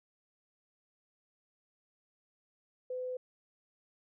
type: tone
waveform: sine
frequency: 506 Hz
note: B4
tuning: 42 cents sharp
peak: -35 dBFS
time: 2.9-3.17 s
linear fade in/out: 5 ms
effects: none